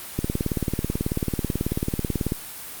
click train, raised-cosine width 3 ms, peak -10 dBFS, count 40, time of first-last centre 0.19-2.321 s, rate 18.3 Hz, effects white hiss -37 dBFS RMS until 2.8 s + Opus 32 kbps

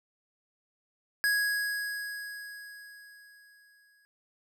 square tone with exponential decay, 1661.2 Hz, G#6, in tune, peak -24 dBFS, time 1.24-4.05 s, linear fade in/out 0 ms, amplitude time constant 610 ms, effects none

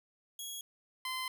15% pulse tone pair in turn, 3322 / 1032.3 Hz, G#7 / C6, 0 / -24 cents, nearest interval octave + minor sixth, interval 2024 cents, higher first, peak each -33 / -29 dBFS, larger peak second, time 0.39-0.61 / 1.05-1.28 s, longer second, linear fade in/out 2 ms, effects none

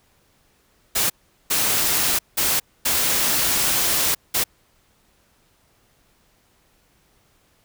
white noise bursts at uneven times, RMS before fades -20 dBFS, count 5, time 0.95-1.1 / 1.5-2.19 / 2.37-2.6 / 2.85-4.15 / 4.34-4.44 s, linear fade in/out 10 ms, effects pink hiss -61 dBFS RMS until 7.64 s

